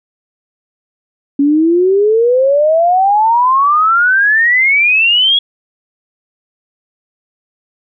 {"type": "exponential sweep", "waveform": "sine", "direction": "up", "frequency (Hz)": [277.2, 3362], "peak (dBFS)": -7, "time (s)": [1.39, 5.39], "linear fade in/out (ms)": 5, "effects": []}